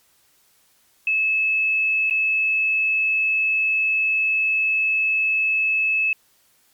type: tone with dropouts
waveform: sine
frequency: 2600 Hz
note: E7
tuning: 24 cents flat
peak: -17 dBFS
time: 1.07-6.13 s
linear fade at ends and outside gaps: 2 ms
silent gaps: 2.099-2.108 s
effects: white hiss -60 dBFS RMS until 6.73 s + MP3 96 kbps